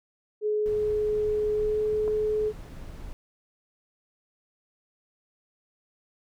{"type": "tone with pitch glide", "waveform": "sine", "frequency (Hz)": [423.5, 427.4], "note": ["G#4", "G#4"], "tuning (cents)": [34, 50], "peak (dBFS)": -23, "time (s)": [0.41, 2.53], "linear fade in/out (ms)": 50, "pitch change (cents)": 16, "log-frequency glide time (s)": [1.53, 1.83]}
{"type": "noise", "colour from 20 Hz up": "brown", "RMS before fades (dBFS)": -40, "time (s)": [0.66, 3.13], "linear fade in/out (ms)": 0}
{"type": "clicks", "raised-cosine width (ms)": 1, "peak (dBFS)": -26, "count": 2, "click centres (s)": [2.078, 2.081]}
{"effects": []}